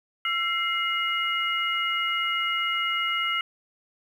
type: tone cluster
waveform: sine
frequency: 1347 / 2102 / 2887 Hz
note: E6 / C7 / F#7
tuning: +37 / +7 / -43 cents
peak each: -28 dBFS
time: 0.25-3.41 s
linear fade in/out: 2 ms
effects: 9-bit